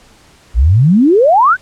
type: exponential sweep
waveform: sine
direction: up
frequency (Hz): 52.4 to 1597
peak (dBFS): -5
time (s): 0.54-1.57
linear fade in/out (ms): 50
effects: pink hiss -45 dBFS RMS until 1.61 s + low-pass 9000 Hz 12 dB/octave